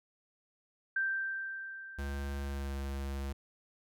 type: tone with exponential decay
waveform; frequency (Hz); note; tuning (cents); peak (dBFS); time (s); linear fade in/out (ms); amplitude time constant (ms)
sine; 1568; G6; 0; -28; 0.96-3.26; 5; 500
type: tone with pitch glide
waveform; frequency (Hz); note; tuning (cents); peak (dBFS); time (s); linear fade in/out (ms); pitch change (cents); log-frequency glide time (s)
square; 69.9 to 68.74; C#2 to C#2; +15 to -14; -36; 1.98-3.33; 10; -29; 2.4-2.74
effects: none